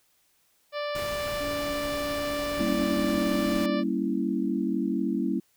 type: harmonic tone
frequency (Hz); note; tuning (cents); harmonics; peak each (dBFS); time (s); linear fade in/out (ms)
587.3; D5; 0; 1 / 2 / 3 / 4 / 5 / 6 / 7 / 8 / 9; -30 / -36 / -40 / -42 / -44 / -46 / -47 / -48 / -49; 0.72-3.84; 50
type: noise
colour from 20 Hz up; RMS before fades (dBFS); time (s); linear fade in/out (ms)
pink; -38; 0.95-3.66; 2
type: tone with pitch glide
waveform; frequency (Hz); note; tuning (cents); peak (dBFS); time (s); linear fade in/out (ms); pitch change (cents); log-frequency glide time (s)
sine; 285.7 to 300.3; D4 to D4; -48 to +39; -35; 1.4-3.79; 10; +87; 2.86-3.09
type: chord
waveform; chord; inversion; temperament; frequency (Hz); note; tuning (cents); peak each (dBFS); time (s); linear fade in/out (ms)
sine; G diminished seventh; none; equal; 196 / 233.1 / 277.2 / 329.6; G3 / Bb3 / Db4 / Fb4; 0 / 0 / 0 / 0; -30; 2.59-5.4; 10
effects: white hiss -67 dBFS RMS until 5.56 s